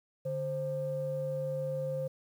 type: tone pair together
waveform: sine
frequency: 146.37 / 526 Hz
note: D3 / C5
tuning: -5 / +9 cents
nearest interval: octave + minor seventh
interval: 2214 cents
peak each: -36 / -32 dBFS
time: 0.25-2.08 s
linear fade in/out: 10 ms
effects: tanh soft clip ceiling -25 dBFS + 10-bit